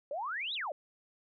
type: exponential two-way sweep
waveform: sine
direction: up then down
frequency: 536 to 4017 to 536 Hz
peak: -34 dBFS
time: 0.11-0.72 s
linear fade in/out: 2 ms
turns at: 0.54 s
effects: none